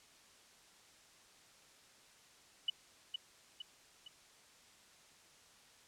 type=tone with echo; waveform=sine; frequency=2960 Hz; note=F#7; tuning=in tune; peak=-30 dBFS; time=2.68-2.7 s; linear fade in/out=5 ms; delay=460 ms; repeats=3; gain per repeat=-6 dB; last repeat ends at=4.08 s; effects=white hiss -63 dBFS RMS until 5.87 s + low-pass 8000 Hz 12 dB/octave